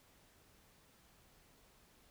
silence, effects pink hiss -67 dBFS RMS until 2.1 s

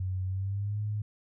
sine tone with pitch glide, 93.2 to 105.22 Hz, F#2 to G#2, +13 to +23 cents, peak -29 dBFS, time 0-1.02 s, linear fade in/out 5 ms, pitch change +210 cents, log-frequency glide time 0.26-0.8 s, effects none

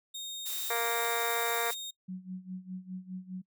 30% pulse tone, 3700 Hz, A#7, 14 cents flat, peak -35 dBFS, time 0.14-1.91 s, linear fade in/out 10 ms
blue noise, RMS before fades -37 dBFS, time 0.45-1.75 s, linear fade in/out 20 ms
harmonic tone, 233.2 Hz, A#3, 1 cent sharp, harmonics 2 / 3 / 4 / 5 / 6 / 7 / 8 / 9 / 10, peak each -35 / -37 / -38 / -39 / -40 / -40 / -41 / -42 / -42 dBFS, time 0.7-1.71 s, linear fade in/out 5 ms
sine tone with tremolo, 185 Hz, F#3, in tune, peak -35 dBFS, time 2.08-3.42 s, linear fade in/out 10 ms, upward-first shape sine, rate 4.9 Hz, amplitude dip 85%
effects noise-tail reverb RT60 0.1 s tail -25 dB re dry

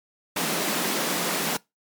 pink high-pass noise, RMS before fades -26 dBFS, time 0.36-1.57 s, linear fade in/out 5 ms, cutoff 160 Hz, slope 96 dB/octave, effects noise-tail reverb RT60 0.2 s tail -23 dB re dry + MP3 96 kbps

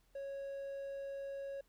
triangle tone, 552 Hz, C#5, 7 cents flat, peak -39 dBFS, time 0.15-1.61 s, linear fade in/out 5 ms, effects added 42 Hz sine -70 dBFS peak until 1.68 s + pink hiss -75 dBFS RMS until 1.68 s

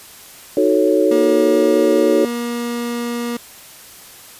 sine chord, D# half-diminished seventh, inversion none, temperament equal, 311.1 / 370 / 440 / 554.4 Hz, D#4 / F#4 / A4 / C#5, 0 / 0 / 0 / 0 cents, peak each -17 dBFS, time 0.57-2.25 s, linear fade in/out 2 ms
30% pulse tone, 238 Hz, A#3, 36 cents sharp, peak -18 dBFS, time 1.11-3.37 s, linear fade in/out 5 ms
effects white hiss -40 dBFS RMS until 4.39 s + resampled to 32000 Hz

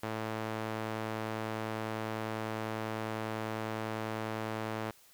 sawtooth tone with band-pass filter, 110 Hz, A2, in tune, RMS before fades -37 dBFS, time 0.03-4.91 s, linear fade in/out 5 ms, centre 950 Hz, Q 0.5, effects white hiss -61 dBFS RMS until 5.13 s

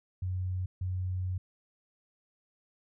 sine tone bursts at uneven times, 92 Hz, F#2, 9 cents flat, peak -30 dBFS, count 2, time 0.22-0.66 / 0.81-1.38 s, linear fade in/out 5 ms, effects none

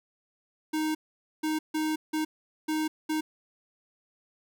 square tone bursts at uneven times, 311.1 Hz, D#4, in tune, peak -27 dBFS, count 6, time 0.73-0.95 / 1.43-1.59 / 1.74-1.96 / 2.13-2.25 / 2.68-2.88 / 3.09-3.21 s, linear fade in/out 10 ms, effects none

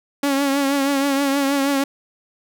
sawtooth tone with vibrato, 277.8 Hz, C#4, 4 cents sharp, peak -13 dBFS, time 0.23-1.84 s, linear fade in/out 5 ms, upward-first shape triangle, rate 6.3 Hz, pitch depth 53 cents each way, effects none

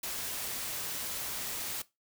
white noise, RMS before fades -37 dBFS, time 0.03-1.82 s, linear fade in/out 5 ms, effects noise-tail reverb RT60 0.2 s tail -18 dB re dry

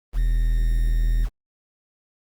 triangle tone with quantisation, 40.6 Hz, E1, 26 cents flat, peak -15 dBFS, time 0.13-1.29 s, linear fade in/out 50 ms, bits 7, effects Opus 24 kbps

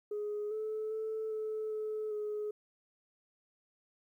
sine tone with pitch steps, 417.7 / 433.5 / 438.6 / 433.7 / 430.5 / 421.3 Hz, G#4 / A4 / A4 / A4 / A4 / G#4, +10 / -26 / -6 / -25 / -38 / +25 cents, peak -33 dBFS, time 0.11-2.51 s, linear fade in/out 5 ms, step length 400 ms, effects tanh soft clip ceiling -31 dBFS + 12-bit

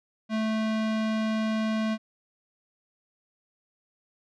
square tone with low-pass filter, 219.1 Hz, A3, 7 cents flat, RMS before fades -27 dBFS, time 0.29-1.98 s, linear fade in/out 50 ms, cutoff 4100 Hz, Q 0.83, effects none

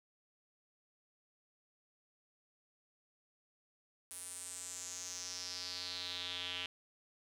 square tone with band-pass filter sweep, 89.9 Hz, F#2, 49 cents flat, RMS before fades -44 dBFS, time 4.11-6.66 s, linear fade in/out 0 ms, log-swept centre 10000 to 3000 Hz, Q 4.8, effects none

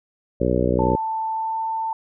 harmonic tone, 61.74 Hz, B1, in tune, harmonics 1 / 2 / 3 / 4 / 5 / 6 / 7 / 8 / 9, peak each -26 / -26 / -26 / -26 / -26 / -26 / -26 / -26 / -26 dBFS, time 0.4-0.96 s, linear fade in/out 10 ms
sine tone with pitch glide, 886 to 892.7 Hz, A5 to A5, +12 to +25 cents, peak -22 dBFS, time 0.79-1.93 s, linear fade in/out 2 ms, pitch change +13 cents, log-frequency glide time 1.33-1.57 s
effects none

